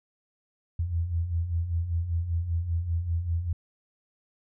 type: beating tone pair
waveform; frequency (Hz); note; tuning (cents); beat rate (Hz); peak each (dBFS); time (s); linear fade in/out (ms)
sine; 80.7 / 85.8; E2 / F2; -36 / -30; 5.1; -33 / -26; 0.79-3.53; 5
effects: none